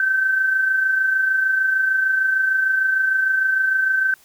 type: tone pair together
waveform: sine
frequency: 1519 / 1545.6 Hz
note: F#6 / G6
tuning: +45 / -25 cents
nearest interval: unison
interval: 30 cents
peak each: -27 / -16 dBFS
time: 0-4.14 s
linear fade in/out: 2 ms
effects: white hiss -53 dBFS RMS until 4.24 s